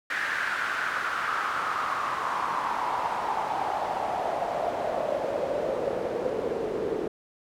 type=noise with band-pass filter sweep; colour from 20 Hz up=pink; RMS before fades=-29 dBFS; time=0.1-7.08 s; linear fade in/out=5 ms; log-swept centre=1700 to 410 Hz; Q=4.6; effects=none